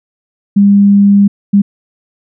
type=tone bursts at uneven times; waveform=sine; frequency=201 Hz; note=G3; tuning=44 cents sharp; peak=-3 dBFS; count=2; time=0.56-1.28 / 1.53-1.62 s; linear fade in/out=10 ms; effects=none